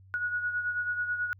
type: beating tone pair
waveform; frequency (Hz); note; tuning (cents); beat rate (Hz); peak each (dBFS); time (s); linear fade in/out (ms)
sine; 1457 / 1466.2; F#6 / F#6; -27 / -16; 9.2; -29 / -37; 0.14-1.33; 0
effects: added 95 Hz sine -52 dBFS peak until 1.39 s